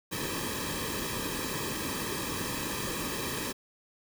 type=noise with comb filter; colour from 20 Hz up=pink; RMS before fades=-34 dBFS; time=0.11-3.53 s; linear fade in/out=20 ms; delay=1.4 ms; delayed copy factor=-0.8; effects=none